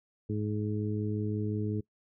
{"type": "harmonic tone", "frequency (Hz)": 105.6, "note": "G#2", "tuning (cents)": 29, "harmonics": [1, 2, 3, 4], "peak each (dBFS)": [-32, -35, -37, -38], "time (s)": [0.29, 1.81], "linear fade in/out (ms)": 10, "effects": ["noise-tail reverb RT60 0.1 s tail -22 dB re dry"]}